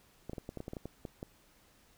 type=clicks; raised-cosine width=2 ms; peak=-27 dBFS; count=12; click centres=0.296 / 0.333 / 0.382 / 0.491 / 0.573 / 0.604 / 0.681 / 0.734 / 0.768 / 0.856 / 1.052 / 1.229 s; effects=pink hiss -65 dBFS RMS until 1.97 s